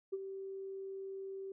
sine tone with ADSR envelope, 387.3 Hz, G4, 21 cents flat, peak -32 dBFS, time 0.12-1.52 s, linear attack 16 ms, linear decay 35 ms, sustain -9 dB, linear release 3 ms, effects tanh soft clip ceiling -29 dBFS

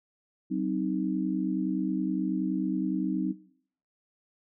sine chord, C diminished, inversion second, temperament equal with one note detuned, 189.65 / 261.6 / 311.1 Hz, Gb3 / C4 / Eb4, +43 / 0 / 0 cents, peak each -31 dBFS, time 0.5-3.33 s, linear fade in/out 20 ms, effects noise-tail reverb RT60 0.6 s tail -18 dB re dry

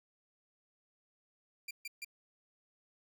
sawtooth tone bursts, 2376 Hz, D7, 20 cents sharp, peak -37 dBFS, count 3, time 1.68-2.047 s, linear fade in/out 5 ms, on 29 ms, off 140 ms, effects none

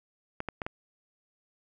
clicks, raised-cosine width 0.5 ms, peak -18 dBFS, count 4, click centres 0.404 / 0.487 / 0.618 / 0.665 s, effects none

